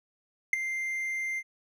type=tone with ADSR envelope; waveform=triangle; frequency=2093 Hz; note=C7; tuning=in tune; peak=-15 dBFS; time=0.53-1.43 s; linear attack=3 ms; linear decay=10 ms; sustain=-13 dB; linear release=50 ms; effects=none